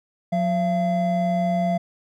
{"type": "tone pair together", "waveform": "triangle", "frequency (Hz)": [179.9, 681.1], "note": ["F#3", "F5"], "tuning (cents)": [-48, -44], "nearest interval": "octave + major seventh", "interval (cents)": 2304, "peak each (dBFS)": -20, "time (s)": [0.32, 1.78], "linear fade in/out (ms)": 10, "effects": []}